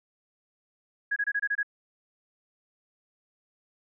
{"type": "tone bursts", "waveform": "sine", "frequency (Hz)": 1661.2, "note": "G#6", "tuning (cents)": 0, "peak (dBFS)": -24, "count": 7, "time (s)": [1.11, 1.631], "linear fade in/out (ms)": 10, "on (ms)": 53, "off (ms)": 25, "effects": []}